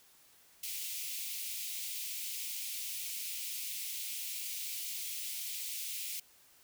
white high-pass noise, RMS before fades -40 dBFS, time 0.63-6.2 s, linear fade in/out 5 ms, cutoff 2200 Hz, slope 48 dB/octave, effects white hiss -63 dBFS RMS until 6.63 s

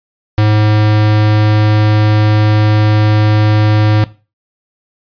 square tone, 106.5 Hz, G#2, 44 cents sharp, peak -8 dBFS, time 0.38-4.04 s, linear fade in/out 0 ms, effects noise-tail reverb RT60 0.3 s tail -17 dB re dry + resampled to 11025 Hz

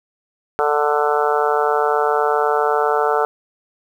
harmonic tone, 147.9 Hz, D3, 13 cents sharp, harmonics 3 / 4 / 5 / 6 / 7 / 8 / 9 / 10, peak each -19 / -24 / -21 / -23 / -29 / -27 / -22 / -29 dBFS, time 0.59-3.25 s, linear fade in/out 0 ms, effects 8-bit

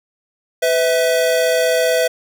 square tone pair together, 502.4 / 651 Hz, B4 / E5, +30 / -22 cents, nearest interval major third, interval 448 cents, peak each -17 dBFS, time 0.62-2.08 s, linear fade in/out 10 ms, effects none

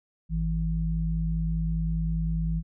sine tone pair together, 52.47 / 162.6 Hz, G#1 / E3, +18 / -23 cents, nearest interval octave + minor sixth, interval 1959 cents, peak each -27 / -27 dBFS, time 0.29-2.63 s, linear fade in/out 50 ms, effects none

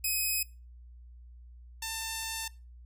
5% pulse tone pair in turn, 2532 / 895.2 Hz, D#7 / A5, +30 / +30 cents, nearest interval octave + tritone, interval 1800 cents, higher first, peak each -19 / -22 dBFS, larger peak first, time 0.04-0.43 / 1.82-2.48 s, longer second, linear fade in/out 5 ms, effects noise-tail reverb RT60 0.3 s tail -21 dB re dry + added 60 Hz sine -48 dBFS peak until 2.85 s

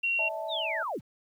sine tone, 2744 Hz, F7, 31 cents flat, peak -25 dBFS, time 0.03-0.29 s, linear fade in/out 10 ms
sine chord, D suspended second, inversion none, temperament equal with one note detuned, 587.3 / 647.9 / 880 Hz, D5 / E5 / A5, 0 / -30 / 0 cents, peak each -40 / -34 / -37 dBFS, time 0.19-0.83 s, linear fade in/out 2 ms
sine linear sweep, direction down, 3951 to 42.64 Hz, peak -30 dBFS, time 0.48-1.01 s, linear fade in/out 50 ms
effects 10-bit

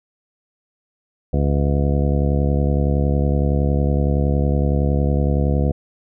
harmonic tone, 70.8 Hz, C#2, 37 cents sharp, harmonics 1 / 2 / 3 / 4 / 5 / 6 / 7 / 9 / 10, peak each -18 / -20 / -24 / -28 / -30 / -32 / -27 / -32 / -35 dBFS, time 1.33-5.72 s, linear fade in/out 5 ms, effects none

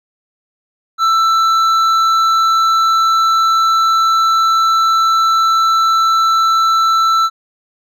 triangle tone with hard clipping, 1329 Hz, E6, 14 cents sharp, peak -11 dBFS, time 0.98-7.3 s, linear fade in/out 50 ms, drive 11 dB, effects none

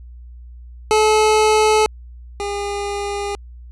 25% pulse tone pair in turn, 430.9 / 405.5 Hz, A4 / G#4, -36 / -41 cents, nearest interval minor second, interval 105 cents, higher first, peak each -8 / -18 dBFS, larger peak first, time 0.91-1.86 / 2.4-3.35 s, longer neither, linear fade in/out 0 ms, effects added 60 Hz sine -35 dBFS peak until 3.71 s + resampled to 24000 Hz

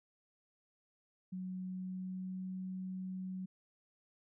sine tone with pitch glide, 185 to 186.5 Hz, F#3 to F#3, 0 to +14 cents, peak -39 dBFS, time 1.32-3.46 s, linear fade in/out 10 ms, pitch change +14 cents, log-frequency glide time 1.66-2.51 s, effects none

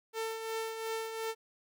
sawtooth tone with tremolo, 447.3 Hz, A4, 28 cents sharp, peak -29 dBFS, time 0.13-1.35 s, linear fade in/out 50 ms, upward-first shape triangle, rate 2.8 Hz, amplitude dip 55%, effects none

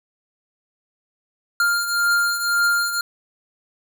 square beating tone pair, 1400 / 1401.9 Hz, F6 / F6, +4 / +6 cents, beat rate 1.9 Hz, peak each -19 / -25 dBFS, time 1.6-3.01 s, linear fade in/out 2 ms, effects none

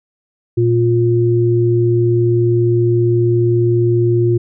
sine tone pair together, 117.4 / 352.2 Hz, A#2 / F4, +13 / +15 cents, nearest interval octave + perfect fifth, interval 1902 cents, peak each -13 dBFS, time 0.57-4.38 s, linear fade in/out 10 ms, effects none

